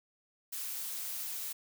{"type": "noise", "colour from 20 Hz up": "blue", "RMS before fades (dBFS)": -39, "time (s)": [0.52, 1.53], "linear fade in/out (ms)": 10, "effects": []}